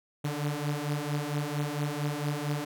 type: beating tone pair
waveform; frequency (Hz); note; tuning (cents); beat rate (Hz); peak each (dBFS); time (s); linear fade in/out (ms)
sawtooth; 144.5 / 148.9; D3 / D3; -28 / +24; 4.4; -29 / -28; 0.24-2.65; 10
effects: none